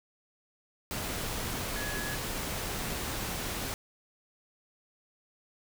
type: tone in noise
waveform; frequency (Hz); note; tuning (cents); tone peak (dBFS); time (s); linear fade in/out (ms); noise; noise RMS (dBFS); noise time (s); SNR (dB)
sine; 1685; G#6; +25; -38; 1.76-2.15; 0; pink; -35; 0.91-3.74; -6
effects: none